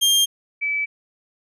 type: tone pair in turn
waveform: sawtooth / sine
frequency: 3200 / 2302 Hz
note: G7 / D7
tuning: +35 / -35 cents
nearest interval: tritone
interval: 570 cents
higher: first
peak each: -11 / -20 dBFS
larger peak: first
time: 0.01-0.26 / 0.61-0.86 s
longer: neither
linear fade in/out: 20 ms
effects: resampled to 32000 Hz